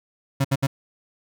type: tone bursts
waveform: 35% pulse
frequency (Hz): 136.5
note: C#3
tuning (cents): -26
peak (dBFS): -16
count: 3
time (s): 0.4-0.67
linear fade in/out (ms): 10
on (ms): 46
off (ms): 66
effects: none